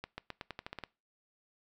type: accelerating click train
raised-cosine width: 0.3 ms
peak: -24 dBFS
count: 10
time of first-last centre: 0.04-0.837 s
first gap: 140 ms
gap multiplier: 0.88
effects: noise-tail reverb RT60 0.3 s tail -22 dB re dry